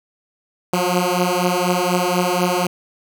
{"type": "beating tone pair", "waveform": "10% pulse", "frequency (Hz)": [177.2, 181.3], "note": ["F3", "F#3"], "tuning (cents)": [25, -35], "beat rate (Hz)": 4.1, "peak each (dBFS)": -11, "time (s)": [0.73, 2.67], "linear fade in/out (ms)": 5, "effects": []}